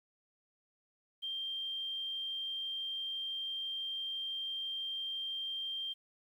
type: tone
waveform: sine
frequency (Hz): 3173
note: G7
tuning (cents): +20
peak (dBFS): -36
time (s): 1.22-5.94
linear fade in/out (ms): 20
effects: 11-bit